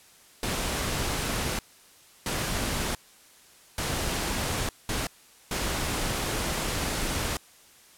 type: noise bursts at uneven times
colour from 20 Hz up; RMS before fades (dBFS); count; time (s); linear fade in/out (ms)
pink; -29; 5; 0.43-1.59 / 2.26-2.95 / 3.78-4.69 / 4.89-5.07 / 5.51-7.37; 2
effects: white hiss -55 dBFS RMS until 7.97 s + low-pass 12000 Hz 12 dB/octave